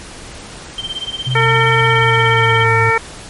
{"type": "tone with tremolo", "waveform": "sine", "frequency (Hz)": 3136, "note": "G7", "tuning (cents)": 0, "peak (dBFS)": -18, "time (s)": [0.78, 2.65], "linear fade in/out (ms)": 2, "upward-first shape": "sine", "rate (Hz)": 17, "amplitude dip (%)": 90}
{"type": "tone with pitch glide", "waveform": "sine", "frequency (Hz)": [127.4, 112.85], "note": ["C3", "A2"], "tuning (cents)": [-46, 44], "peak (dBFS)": -15, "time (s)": [1.26, 2.91], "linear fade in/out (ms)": 20, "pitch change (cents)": -210, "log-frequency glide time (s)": [1.71, 2.77]}
{"type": "harmonic tone", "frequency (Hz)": 453.2, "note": "A#4", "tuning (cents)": -49, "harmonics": [1, 2, 3, 4, 5], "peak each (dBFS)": [-17, -17, -17, -17, -17], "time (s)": [1.35, 2.98], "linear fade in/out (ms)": 5}
{"effects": ["pink hiss -33 dBFS RMS until 3.29 s", "MP3 48 kbps"]}